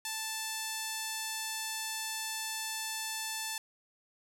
5% pulse tone, 880 Hz, A5, in tune, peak -23 dBFS, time 0.05-3.58 s, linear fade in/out 2 ms, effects none

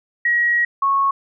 sine tone pair in turn, 1903 / 1100.5 Hz, A#6 / C#6, +35 / -13 cents, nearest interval major sixth, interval 948 cents, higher first, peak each -14 dBFS, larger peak neither, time 0.25-0.65 / 0.82-1.11 s, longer first, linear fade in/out 5 ms, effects none

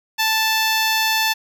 10% pulse tone, 880 Hz, A5, in tune, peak -8 dBFS, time 0.18-1.34 s, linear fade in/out 20 ms, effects none

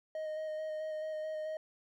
triangle tone with vibrato, 622.3 Hz, D#5, in tune, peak -34 dBFS, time 0.15-1.57 s, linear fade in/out 2 ms, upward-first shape square, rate 4.6 Hz, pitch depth 12 cents each way, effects none

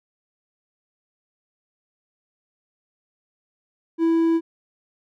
triangle tone, 329.6 Hz, E4, in tune, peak -14 dBFS, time 3.98-4.41 s, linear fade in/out 50 ms, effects none

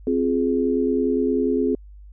sine chord, F minor, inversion second, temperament just, 261.9 / 349.2 / 419.1 Hz, C4 / F4 / Ab4, +2 / 0 / +16 cents, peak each -21 / -25 / -22 dBFS, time 0.07-1.75 s, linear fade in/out 2 ms, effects added 50 Hz sine -40 dBFS peak until 2.12 s

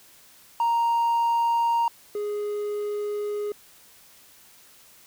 triangle tone pair in turn, 932.3 / 415.3 Hz, A#5 / G#4, 0 / 0 cents, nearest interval octave + major second, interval 1400 cents, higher first, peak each -17 / -24 dBFS, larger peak first, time 0.6-1.88 / 2.15-3.52 s, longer second, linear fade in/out 2 ms, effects tanh soft clip ceiling -14 dBFS + white hiss -53 dBFS RMS until 5.06 s

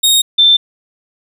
sawtooth / sine tone pair in turn, 3729 / 3558 Hz, A#7 / A7, 0 / +19 cents, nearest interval minor second, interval 81 cents, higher first, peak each -5 dBFS, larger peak neither, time 0.03-0.22 / 0.38-0.57 s, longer neither, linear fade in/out 10 ms, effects none

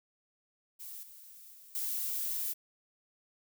violet noise with level steps, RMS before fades -45 / -53 / -55 / -35 dBFS, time 0.79-2.54 s, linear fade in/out 20 ms, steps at 1.03 / 1.53 / 1.75 s, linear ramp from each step 2 ms, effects none

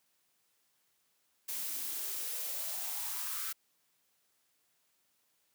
blue noise with high-pass filter sweep, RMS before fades -38 dBFS, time 1.48-3.53 s, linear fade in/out 10 ms, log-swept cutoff 200 to 1400 Hz, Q 4.8, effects white hiss -75 dBFS RMS until 5.54 s + high-pass 100 Hz 12 dB/octave

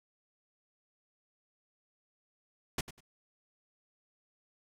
pink noise with echo, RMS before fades -32 dBFS, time 2.78-2.81 s, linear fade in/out 5 ms, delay 98 ms, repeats 2, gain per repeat -14 dB, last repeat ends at 3.006 s, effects low-pass 12000 Hz 12 dB/octave

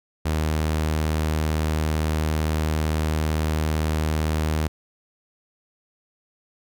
sawtooth tone, 77.78 Hz, D#2, in tune, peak -17 dBFS, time 0.25-4.68 s, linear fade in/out 10 ms, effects none

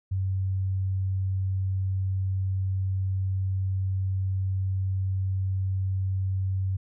sine tone, 95.2 Hz, F#2, 50 cents sharp, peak -24 dBFS, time 0.11-6.77 s, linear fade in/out 10 ms, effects none

